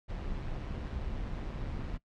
brown noise with amplitude modulation, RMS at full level -35 dBFS, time 0.08-1.98 s, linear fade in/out 20 ms, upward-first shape sine, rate 142 Hz, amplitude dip 45%, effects noise-tail reverb RT60 0.1 s tail -20 dB re dry + low-pass 4000 Hz 12 dB/octave

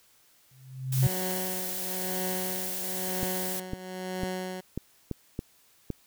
sine tone with exponential growth, 130.81 Hz, C3, in tune, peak -17 dBFS, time 0.51-1.07 s, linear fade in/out 5 ms, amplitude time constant 120 ms
blue noise, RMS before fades -34 dBFS, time 0.92-3.6 s, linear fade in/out 5 ms
15% pulse tone with tremolo, 184.9 Hz, F#3, 1 cent flat, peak -24 dBFS, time 1.02-4.61 s, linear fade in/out 10 ms, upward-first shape triangle, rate 1 Hz, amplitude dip 75%
clicks, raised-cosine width 3 ms, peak -18 dBFS, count 7, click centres 3.231 / 3.734 / 4.234 / 4.776 / 5.113 / 5.391 / 5.903 s
effects white hiss -62 dBFS RMS until 6.06 s

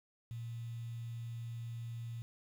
sine tone with quantisation, 116.54 Hz, A#2, in tune, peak -40 dBFS, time 0.31-2.22 s, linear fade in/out 0 ms, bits 10, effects none

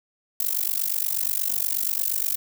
violet noise with amplitude modulation, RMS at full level -21 dBFS, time 0.4-2.36 s, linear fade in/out 2 ms, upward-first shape sine, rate 48.4 Hz, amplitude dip 100%, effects none

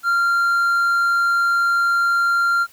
triangle tone, 1386 Hz, F6, 14 cents flat, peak -13 dBFS, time 0.03-2.67 s, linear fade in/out 50 ms, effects white hiss -50 dBFS RMS until 2.72 s

